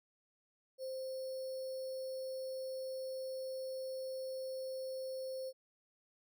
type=tone with sample-and-hold; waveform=sine; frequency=523.3 Hz; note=C5; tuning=in tune; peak=-39 dBFS; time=0.78-5.53 s; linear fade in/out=50 ms; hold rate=4900 Hz; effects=none